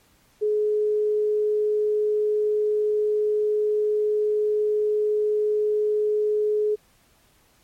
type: tone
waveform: sine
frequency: 422.9 Hz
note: G#4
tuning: 31 cents sharp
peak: -19 dBFS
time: 0.41-6.76 s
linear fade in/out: 20 ms
effects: pink hiss -60 dBFS RMS until 7.63 s + MP3 64 kbps